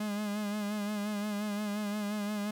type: tone with vibrato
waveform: 45% pulse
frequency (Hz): 207.7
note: G#3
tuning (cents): 0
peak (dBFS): -32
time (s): 0-2.51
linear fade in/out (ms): 5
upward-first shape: sine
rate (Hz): 5.7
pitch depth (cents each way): 42
effects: 11-bit